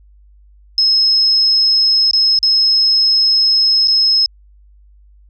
sine tone with dropouts, 5170 Hz, E8, 34 cents flat, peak -9 dBFS, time 0.78-4.26 s, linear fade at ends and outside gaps 1 ms, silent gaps 2.111-2.133 / 2.389-2.429 / 3.874-3.881 s, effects added 50 Hz sine -43 dBFS peak until 5.29 s

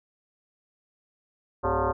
sine tone with frequency modulation, 260 Hz, C4, 11 cents flat, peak -22 dBFS, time 1.63-1.93 s, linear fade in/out 20 ms, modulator 161 Hz, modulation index 6.1, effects none

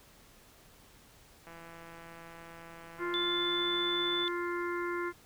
click train, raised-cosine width 0.5 ms, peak -35 dBFS, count 463, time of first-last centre 1.47-4.236 s, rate 167 Hz
harmonic tone, 349.2 Hz, F4, in tune, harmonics 1 / 3 / 4 / 5 / 6, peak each -34 / -39 / -40 / -44 / -44 dBFS, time 2.98-5.13 s, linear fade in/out 50 ms
sine tone, 3500 Hz, A7, 10 cents flat, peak -31 dBFS, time 3.14-4.28 s, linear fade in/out 0 ms
effects pink hiss -59 dBFS RMS until 5.25 s

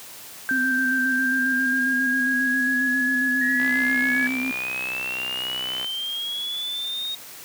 sine tone with pitch glide, 1568 to 1690.3 Hz, G6 to G#6, 0 to +30 cents, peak -20 dBFS, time 0.49-4.27 s, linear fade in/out 0 ms, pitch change +130 cents, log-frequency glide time 1.03-3.03 s
sine tone with vibrato, 257.9 Hz, C4, 25 cents flat, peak -25 dBFS, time 0.51-4.51 s, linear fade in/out 0 ms, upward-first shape square, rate 7.4 Hz, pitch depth 31 cents each way
sine linear sweep, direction up, 1864.7 to 3739 Hz, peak -26 dBFS, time 3.41-7.15 s, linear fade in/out 5 ms
click train, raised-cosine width 0.3 ms, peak -17 dBFS, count 144, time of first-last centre 3.6-5.845 s, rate 63.7 Hz
effects white hiss -41 dBFS RMS until 7.44 s + high-pass 100 Hz 12 dB/octave

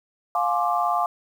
sine chord, D half-diminished seventh, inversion first, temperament just, 704.8 / 845.8 / 1057.2 / 1174.7 Hz, F5 / Ab5 / C6 / D6, +16 / +31 / +18 / 0 cents, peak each -23 / -27 / -28 / -25 dBFS, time 0.35-1.06 s, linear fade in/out 2 ms, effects 8-bit

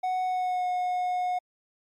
triangle tone with pitch glide, 740 to 725.2 Hz, F#5 to F#5, 0 to -35 cents, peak -23 dBFS, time 0.03-1.39 s, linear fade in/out 10 ms, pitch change -35 cents, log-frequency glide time 0.24-0.67 s, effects MP3 64 kbps

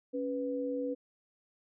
sine tone pair together, 277.2 / 493.9 Hz, C#4 / B4, 0 / 0 cents, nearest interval minor seventh, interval 1000 cents, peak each -35 / -34 dBFS, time 0.13-0.95 s, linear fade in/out 20 ms, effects none

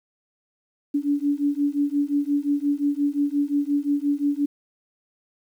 sine beating tone pair, 284.5 / 290.2 Hz, C#4 / D4, +45 / -21 cents, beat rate 5.7 Hz, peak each -23 dBFS, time 0.94-4.46 s, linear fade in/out 10 ms, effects 9-bit

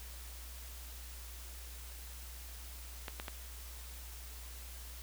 clicks, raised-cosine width 0.3 ms, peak -24 dBFS, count 3, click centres 3.082 / 3.199 / 3.282 s, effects added 60 Hz sine -47 dBFS peak until 5.02 s + white hiss -52 dBFS RMS until 5.02 s

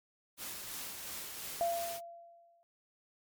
white noise with tremolo, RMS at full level -42 dBFS, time 0.37-2.01 s, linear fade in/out 50 ms, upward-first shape sine, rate 2.9 Hz, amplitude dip 30%
sine tone with exponential decay, 683 Hz, F5, 39 cents flat, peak -27 dBFS, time 1.61-2.63 s, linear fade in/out 0 ms, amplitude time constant 220 ms
effects MP3 96 kbps

